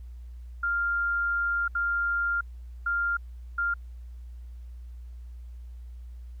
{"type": "tone bursts at uneven times", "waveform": "sine", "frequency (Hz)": 1396.9, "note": "F6", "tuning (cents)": 0, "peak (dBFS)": -24, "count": 4, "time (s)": [[0.63, 1.68], [1.75, 2.41], [2.86, 3.17], [3.58, 3.74]], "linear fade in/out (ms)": 5, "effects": ["added 60 Hz sine -39 dBFS peak until 6.4 s", "pink hiss -69 dBFS RMS until 6.4 s"]}